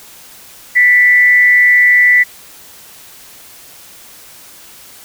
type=tone with frequency modulation; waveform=sine; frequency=1975.5 Hz; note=B6; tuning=in tune; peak=-5 dBFS; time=0.75-2.24 s; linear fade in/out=20 ms; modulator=199 Hz; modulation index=0.31; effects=white hiss -38 dBFS RMS until 5.04 s